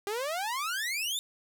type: exponential sweep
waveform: sawtooth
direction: up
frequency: 392 to 3683 Hz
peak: -27 dBFS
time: 0.07-1.19 s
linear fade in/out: 0 ms
effects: none